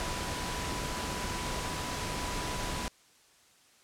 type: tone in noise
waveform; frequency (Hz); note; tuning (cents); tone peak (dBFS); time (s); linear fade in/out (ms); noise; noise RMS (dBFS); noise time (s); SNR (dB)
sine; 987.8; B5; 0; -41; 0-2.88; 0; pink; -35; 0-2.88; -9
effects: white hiss -62 dBFS RMS until 3.83 s + low-pass 9000 Hz 12 dB/octave